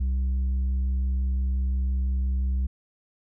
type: tone with tanh clipping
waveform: sine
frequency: 64.7 Hz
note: C2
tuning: 19 cents flat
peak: -23 dBFS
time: 0-2.67 s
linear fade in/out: 10 ms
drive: 4 dB
effects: none